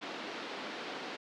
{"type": "band-pass noise", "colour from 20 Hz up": "pink", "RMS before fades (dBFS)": -42, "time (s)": [0.01, 1.17], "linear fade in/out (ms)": 20, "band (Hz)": [240, 4400], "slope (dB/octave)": 24, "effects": []}